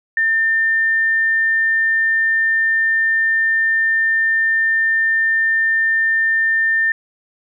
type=tone; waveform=sine; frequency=1800 Hz; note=A6; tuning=39 cents sharp; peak=-13 dBFS; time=0.17-6.92 s; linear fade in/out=2 ms; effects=none